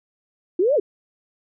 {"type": "linear two-way sweep", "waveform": "sine", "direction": "up then down", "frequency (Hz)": [329.6, 624, 353.7], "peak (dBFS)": -15, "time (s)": [0.59, 0.8], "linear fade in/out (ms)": 5, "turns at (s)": 0.75, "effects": []}